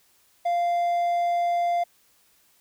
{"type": "tone", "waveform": "triangle", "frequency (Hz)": 695, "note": "F5", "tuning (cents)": -9, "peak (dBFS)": -19, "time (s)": [0.45, 1.84], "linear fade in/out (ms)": 10, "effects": ["white hiss -62 dBFS RMS until 2.6 s"]}